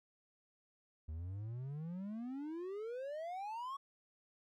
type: exponential sweep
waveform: triangle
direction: up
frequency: 75 to 1128 Hz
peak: -39 dBFS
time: 1.08-3.77 s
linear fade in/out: 10 ms
effects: none